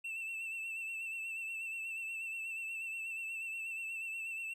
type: tone with vibrato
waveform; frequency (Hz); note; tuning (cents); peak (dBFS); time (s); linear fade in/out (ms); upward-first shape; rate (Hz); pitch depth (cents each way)
triangle; 2673; E7; +23; -37; 0.04-4.54; 10; sine; 8.3; 38
effects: none